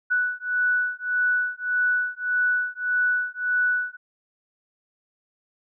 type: beating tone pair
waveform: sine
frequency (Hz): 1480 / 1481.7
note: F#6 / F#6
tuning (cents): 0 / +2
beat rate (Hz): 1.7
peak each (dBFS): -24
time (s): 0.1-3.97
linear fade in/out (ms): 20
effects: none